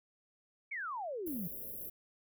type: exponential sweep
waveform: sine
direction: down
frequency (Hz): 2312 to 160.6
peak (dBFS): -37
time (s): 0.71-1.48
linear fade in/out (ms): 10
type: band-stop noise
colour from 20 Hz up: white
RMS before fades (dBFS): -44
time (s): 1.26-1.9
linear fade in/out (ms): 10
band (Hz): 620 to 11000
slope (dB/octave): 96
effects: none